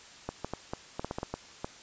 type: clicks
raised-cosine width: 1 ms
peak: -19 dBFS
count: 11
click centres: 0.29 / 0.446 / 0.536 / 0.735 / 0.995 / 1.046 / 1.111 / 1.185 / 1.231 / 1.34 / 1.645 s
effects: white hiss -51 dBFS RMS until 1.82 s + resampled to 16000 Hz